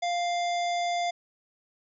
harmonic tone, 698.5 Hz, F5, in tune, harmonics 1 / 3 / 5 / 7 / 9 / 10, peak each -26 / -36 / -38 / -43 / -48 / -47 dBFS, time 0.02-1.11 s, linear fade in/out 10 ms, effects none

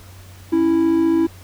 triangle tone pair together, 274.8 / 329.6 Hz, C#4 / E4, -15 / 0 cents, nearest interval minor third, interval 315 cents, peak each -20 / -12 dBFS, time 0.52-1.27 s, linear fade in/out 10 ms, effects added 93 Hz sine -40 dBFS peak until 1.43 s + pink hiss -46 dBFS RMS until 1.43 s

